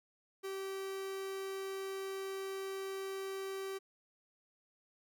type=tone; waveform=45% pulse; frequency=386.9 Hz; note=G4; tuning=23 cents flat; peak=-39 dBFS; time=0.43-3.79 s; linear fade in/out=20 ms; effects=none